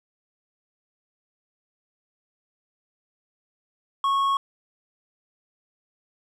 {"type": "tone with hard clipping", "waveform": "sine", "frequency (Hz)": 1100, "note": "C#6", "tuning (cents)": -14, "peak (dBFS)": -21, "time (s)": [4.04, 4.37], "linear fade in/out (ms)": 2, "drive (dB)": 5, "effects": []}